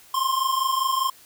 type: tone pair together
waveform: square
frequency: 1045 / 1070 Hz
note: C6 / C6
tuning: -2 / +38 cents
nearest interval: unison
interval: 40 cents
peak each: -25 / -24 dBFS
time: 0.14-1.1 s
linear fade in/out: 5 ms
effects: white hiss -51 dBFS RMS until 1.25 s